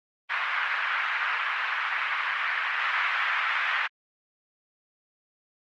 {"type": "band-pass noise", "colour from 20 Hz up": "pink", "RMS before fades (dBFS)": -27, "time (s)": [0.29, 3.88], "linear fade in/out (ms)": 20, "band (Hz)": [1200, 2400], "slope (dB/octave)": 24, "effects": ["Opus 24 kbps"]}